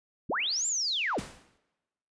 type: linear two-way sweep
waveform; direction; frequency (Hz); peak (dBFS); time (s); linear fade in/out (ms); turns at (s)
sine; up then down; 65.41 to 7459 to 65.41; -27; 0.29-1.2; 10; 0.67
type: noise with exponential decay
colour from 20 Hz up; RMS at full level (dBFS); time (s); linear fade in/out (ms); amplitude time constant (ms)
pink; -37; 1.18-1.58; 5; 85
effects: noise-tail reverb RT60 1.0 s tail -21 dB re dry + resampled to 22050 Hz